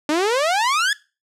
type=exponential sweep; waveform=sawtooth; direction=up; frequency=290 to 1746 Hz; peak=-13 dBFS; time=0.09-0.93 s; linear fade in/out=2 ms; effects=noise-tail reverb RT60 0.3 s tail -21 dB re dry + low-pass 8000 Hz 12 dB/octave